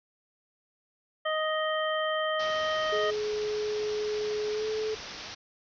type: harmonic tone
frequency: 624 Hz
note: D#5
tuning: 5 cents sharp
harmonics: 1 / 2 / 3 / 5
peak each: -29 / -32 / -34 / -36 dBFS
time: 1.25-3.11 s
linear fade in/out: 10 ms
type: low-pass noise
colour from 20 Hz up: white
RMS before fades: -42 dBFS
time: 2.39-5.35 s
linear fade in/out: 10 ms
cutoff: 5900 Hz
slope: 96 dB/octave
type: tone with pitch glide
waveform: sine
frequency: 423 to 433.1 Hz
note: G#4 to A4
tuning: +32 to -27 cents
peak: -28 dBFS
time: 2.92-4.95 s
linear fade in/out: 10 ms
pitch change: +41 cents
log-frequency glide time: 4.51-4.66 s
effects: none